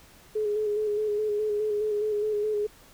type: tone with vibrato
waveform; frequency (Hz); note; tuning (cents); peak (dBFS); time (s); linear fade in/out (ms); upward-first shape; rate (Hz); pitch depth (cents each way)
sine; 422; G#4; +28; -24; 0.35-2.67; 10; square; 4.8; 28
effects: pink hiss -54 dBFS RMS until 2.93 s